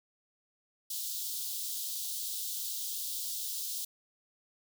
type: high-pass noise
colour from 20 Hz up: white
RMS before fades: -37 dBFS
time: 0.9-3.85 s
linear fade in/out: 5 ms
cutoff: 3300 Hz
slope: 48 dB/octave
effects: none